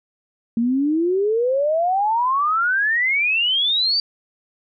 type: exponential sweep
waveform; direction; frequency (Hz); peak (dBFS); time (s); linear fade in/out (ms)
sine; up; 225.8 to 4699; -16; 0.57-4; 2
effects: none